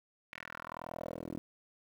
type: tone with band-pass filter sweep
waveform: 10% pulse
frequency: 41.2 Hz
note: E1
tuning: in tune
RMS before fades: -44 dBFS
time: 0.33-1.38 s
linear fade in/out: 0 ms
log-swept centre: 2200 to 310 Hz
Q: 2.9
effects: 10-bit